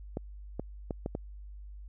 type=clicks; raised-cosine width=2 ms; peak=-20 dBFS; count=5; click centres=0.171 / 0.596 / 0.908 / 1.061 / 1.151 s; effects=added 50 Hz sine -43 dBFS peak until 1.88 s